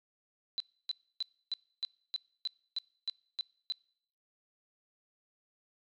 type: tone bursts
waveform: sine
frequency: 4003 Hz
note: B7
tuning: 23 cents sharp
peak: -31 dBFS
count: 11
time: 0.58-3.722 s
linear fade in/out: 0 ms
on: 22 ms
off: 290 ms
effects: noise-tail reverb RT60 0.7 s tail -26 dB re dry